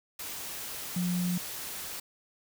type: tone in noise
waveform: sine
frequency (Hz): 178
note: F3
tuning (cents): +33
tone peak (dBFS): -27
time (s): 0.96-1.38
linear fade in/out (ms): 5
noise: white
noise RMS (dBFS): -39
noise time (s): 0.19-2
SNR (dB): +9
effects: none